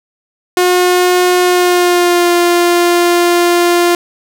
sawtooth tone with pitch glide, 360.2 to 348.5 Hz, F#4 to F4, -46 to -4 cents, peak -4 dBFS, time 0.57-3.95 s, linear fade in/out 2 ms, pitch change -58 cents, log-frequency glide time 1.44-2.32 s, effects none

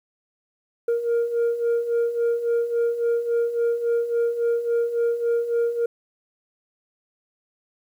sine beating tone pair, 466.2 / 469.8 Hz, A#4 / A#4, 0 / +13 cents, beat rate 3.6 Hz, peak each -24 / -19 dBFS, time 0.88-5.86 s, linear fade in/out 5 ms, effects tanh soft clip ceiling -17 dBFS + 9-bit

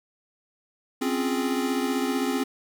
square chord, Db major seventh, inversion third, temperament equal, 261.6 / 277.2 / 349.2 / 415.3 Hz, C4 / Db4 / F4 / Ab4, 0 / 0 / 0 / 0 cents, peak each -27 / -32 / -33 / -32 dBFS, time 1.01-2.44 s, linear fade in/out 10 ms, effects 9-bit

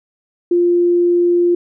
sine tone, 349.2 Hz, F4, in tune, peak -10 dBFS, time 0.51-1.55 s, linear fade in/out 5 ms, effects none

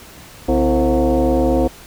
sine tone with frequency modulation, 135.4 Hz, C#3, 40 cents flat, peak -12 dBFS, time 0.48-1.68 s, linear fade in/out 10 ms, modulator 196 Hz, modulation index 2.7, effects pink hiss -40 dBFS RMS until 1.86 s

